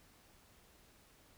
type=silence; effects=pink hiss -65 dBFS RMS until 1.37 s